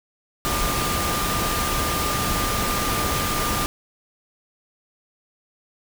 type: tone in noise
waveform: sine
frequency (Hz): 1200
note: D6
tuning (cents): +37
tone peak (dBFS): -27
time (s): 0.45-3.66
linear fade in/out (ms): 0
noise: pink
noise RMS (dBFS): -24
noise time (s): 0.45-3.66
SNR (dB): -6
effects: none